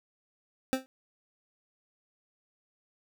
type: tone with exponential decay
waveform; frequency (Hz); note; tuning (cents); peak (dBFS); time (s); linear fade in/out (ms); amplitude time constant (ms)
25% pulse; 262; C4; +2; -18; 0.73-0.86; 0; 28
effects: none